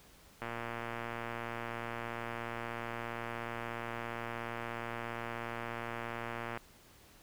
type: click train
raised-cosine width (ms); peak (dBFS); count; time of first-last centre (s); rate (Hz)
0.5; -24; 721; 0.42-6.574; 117
effects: pink hiss -60 dBFS RMS until 7.22 s